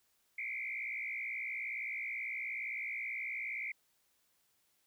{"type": "tone with frequency modulation", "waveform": "sine", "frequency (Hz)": 2217, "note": "C#7", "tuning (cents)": 0, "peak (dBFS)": -37, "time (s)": [0.38, 3.72], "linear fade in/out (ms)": 5, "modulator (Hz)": 58.9, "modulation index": 2.7, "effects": ["white hiss -75 dBFS RMS until 4.86 s"]}